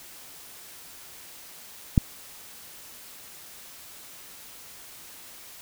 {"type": "click", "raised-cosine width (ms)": 5, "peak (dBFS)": -4, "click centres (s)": 1.978, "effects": ["white hiss -46 dBFS RMS until 5.61 s"]}